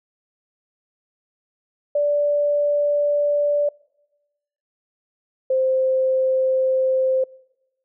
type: tone pair in turn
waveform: sine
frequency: 583 / 522.5 Hz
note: D5 / C5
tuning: -13 / -2 cents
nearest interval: major second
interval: 189 cents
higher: first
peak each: -16 / -16 dBFS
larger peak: neither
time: 1.95-3.69 / 5.5-7.24 s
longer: neither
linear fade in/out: 5 ms
effects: noise-tail reverb RT60 1.0 s tail -25 dB re dry